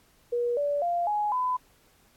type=tone with pitch steps; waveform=sine; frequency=480 / 577.5 / 694.7 / 835.7 / 1005.4 Hz; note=B4 / D5 / F5 / G#5 / B5; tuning=-49 / -29 / -9 / +11 / +31 cents; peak=-24 dBFS; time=0.32-1.57 s; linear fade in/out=10 ms; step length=250 ms; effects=pink hiss -62 dBFS RMS until 2.16 s + AAC 64 kbps